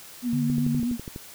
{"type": "tone with vibrato", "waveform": "sine", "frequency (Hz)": 240, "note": "B3", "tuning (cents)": -49, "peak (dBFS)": -23, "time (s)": [0.22, 0.98], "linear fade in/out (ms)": 50, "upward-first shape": "sine", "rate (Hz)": 7.8, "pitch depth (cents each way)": 50}
{"type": "tone", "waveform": "sine", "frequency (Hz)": 146.83, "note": "D3", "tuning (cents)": 0, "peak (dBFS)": -26, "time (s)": [0.33, 0.8], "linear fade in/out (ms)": 0}
{"type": "click train", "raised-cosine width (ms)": 3, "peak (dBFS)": -22, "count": 9, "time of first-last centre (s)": [0.5, 1.161], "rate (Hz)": 12.1}
{"effects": ["white hiss -45 dBFS RMS until 1.34 s"]}